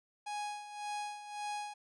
45% pulse tone with tremolo, 830.6 Hz, G#5, in tune, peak -36 dBFS, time 0.26-1.74 s, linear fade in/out 10 ms, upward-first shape sine, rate 1.8 Hz, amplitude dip 70%, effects resampled to 24000 Hz

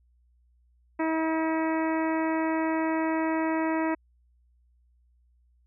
harmonic tone, 320.5 Hz, E4, 49 cents flat, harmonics 1 / 2 / 3 / 4 / 5 / 6 / 7 / 8, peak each -26 / -32 / -32 / -39 / -40 / -38 / -42 / -46 dBFS, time 0.99-3.95 s, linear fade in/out 10 ms, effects added 60 Hz sine -61 dBFS peak until 5.66 s

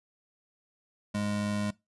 square tone pair together, 103.3 / 206.6 Hz, G#2 / G#3, -9 / -9 cents, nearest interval octave, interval 1200 cents, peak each -37 / -30 dBFS, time 1.14-1.71 s, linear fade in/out 10 ms, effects noise-tail reverb RT60 0.2 s tail -21 dB re dry + resampled to 24000 Hz

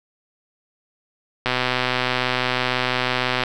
click train, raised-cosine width 0.3 ms, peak -4 dBFS, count 250, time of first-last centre 1.46-3.436 s, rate 126 Hz, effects none

